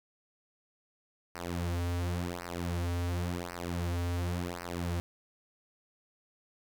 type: tone with flanger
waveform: sawtooth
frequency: 87.31 Hz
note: F2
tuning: in tune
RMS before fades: -34 dBFS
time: 1.35-5 s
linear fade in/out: 0 ms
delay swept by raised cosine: 0.28 to 5.98 ms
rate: 0.92 Hz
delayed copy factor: -0.95
effects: none